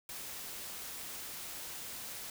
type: noise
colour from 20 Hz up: white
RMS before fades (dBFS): -44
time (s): 0.09-2.3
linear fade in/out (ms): 2
effects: none